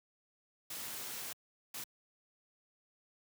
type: noise bursts at uneven times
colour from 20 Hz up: white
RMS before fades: -43 dBFS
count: 2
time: 0.7-1.33 / 1.74-1.84 s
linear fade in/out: 5 ms
effects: high-pass 100 Hz 12 dB/octave